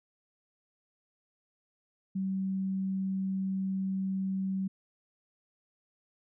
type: tone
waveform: sine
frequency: 191.3 Hz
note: G3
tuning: 42 cents flat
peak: -29 dBFS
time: 2.15-4.68 s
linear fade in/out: 10 ms
effects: none